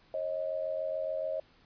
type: tone pair together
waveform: sine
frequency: 541 / 628 Hz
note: C#5 / D#5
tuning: -42 / +16 cents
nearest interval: minor third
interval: 258 cents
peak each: -35 / -33 dBFS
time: 0.14-1.4 s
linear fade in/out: 2 ms
effects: pink hiss -63 dBFS RMS until 1.65 s + resampled to 11025 Hz